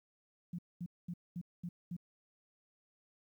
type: tone bursts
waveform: sine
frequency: 174.61 Hz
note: F3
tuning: in tune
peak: -38 dBFS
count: 6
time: 0.53-1.966 s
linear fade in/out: 5 ms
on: 56 ms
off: 220 ms
effects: 12-bit